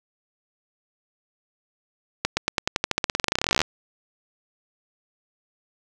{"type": "accelerating click train", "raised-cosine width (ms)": 0.2, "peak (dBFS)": -3, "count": 30, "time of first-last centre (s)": [2.25, 3.616], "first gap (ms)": 120, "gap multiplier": 0.92, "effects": []}